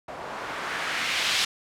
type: noise with low-pass filter sweep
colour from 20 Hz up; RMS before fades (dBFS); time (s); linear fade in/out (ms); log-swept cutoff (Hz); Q
blue; -29; 0.08-1.45; 5; 690 to 3800; 1.2
effects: none